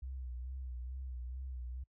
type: tone with vibrato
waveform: sine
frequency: 63.4 Hz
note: B1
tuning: 46 cents sharp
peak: -39 dBFS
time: 0.02-1.84 s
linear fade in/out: 10 ms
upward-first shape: sine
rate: 2.3 Hz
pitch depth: 67 cents each way
effects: noise-tail reverb RT60 0.1 s tail -26 dB re dry + tanh soft clip ceiling -35 dBFS